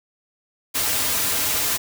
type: noise with comb filter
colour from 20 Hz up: white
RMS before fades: -22 dBFS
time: 0.74-1.78 s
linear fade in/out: 20 ms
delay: 5.4 ms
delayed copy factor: -0.5
effects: none